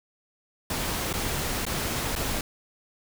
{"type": "noise with dropouts", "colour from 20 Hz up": "pink", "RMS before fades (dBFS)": -29, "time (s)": [0.7, 2.41], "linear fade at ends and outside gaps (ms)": 2, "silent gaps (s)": [[1.129, 1.137], [1.653, 1.665], [2.153, 2.161]], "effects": []}